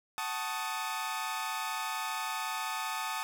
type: chord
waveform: sawtooth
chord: D# half-diminished seventh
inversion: first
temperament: equal with one note detuned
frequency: 749.9 / 880 / 1108.7 / 1244.5 Hz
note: F#5 / A5 / C#6 / D#6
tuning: +23 / 0 / 0 / 0 cents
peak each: -38 / -33 / -39 / -34 dBFS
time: 0.18-3.23 s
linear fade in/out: 0 ms
effects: none